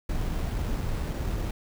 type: noise with sample-and-hold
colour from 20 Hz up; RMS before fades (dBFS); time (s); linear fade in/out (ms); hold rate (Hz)
brown; -29; 0.09-1.51; 5; 6300
effects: none